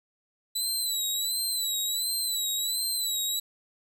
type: tone with vibrato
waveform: 20% pulse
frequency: 3964 Hz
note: B7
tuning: 6 cents sharp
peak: -21 dBFS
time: 0.55-3.4 s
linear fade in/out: 10 ms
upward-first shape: sine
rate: 1.4 Hz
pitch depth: 76 cents each way
effects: none